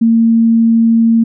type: tone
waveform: sine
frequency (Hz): 228.2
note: A#3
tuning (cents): -37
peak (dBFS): -6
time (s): 0.01-1.24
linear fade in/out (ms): 10
effects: none